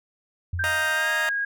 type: tone with exponential decay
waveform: sine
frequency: 87.6 Hz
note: F2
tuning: 6 cents sharp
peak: -23 dBFS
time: 0.53-0.99 s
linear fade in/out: 5 ms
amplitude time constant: 100 ms
type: tone with pitch glide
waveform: sine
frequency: 1572 to 1637.8 Hz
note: G6 to G#6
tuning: +4 to -25 cents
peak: -23 dBFS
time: 0.59-1.45 s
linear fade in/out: 5 ms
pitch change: +71 cents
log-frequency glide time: 0.94-1.1 s
type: chord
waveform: 15% pulse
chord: Eb suspended second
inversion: none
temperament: just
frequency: 622.3 / 700 / 933.4 Hz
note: Eb5 / F5 / Bb5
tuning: 0 / +4 / +2 cents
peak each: -23 / -28 / -24 dBFS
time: 0.64-1.29 s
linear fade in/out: 0 ms
effects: none